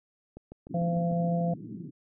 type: click train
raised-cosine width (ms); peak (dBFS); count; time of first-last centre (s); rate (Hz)
2; -30; 6; 0.37-1.119; 6.68
type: band-pass noise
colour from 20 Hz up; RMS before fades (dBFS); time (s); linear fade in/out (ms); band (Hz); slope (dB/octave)
white; -42; 0.69-1.91; 20; 120 to 320; 48
type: harmonic tone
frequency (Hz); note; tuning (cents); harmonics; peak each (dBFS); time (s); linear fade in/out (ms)
170.8; F3; -38; 1 / 3 / 4; -26 / -34 / -32; 0.74-1.54; 5
effects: none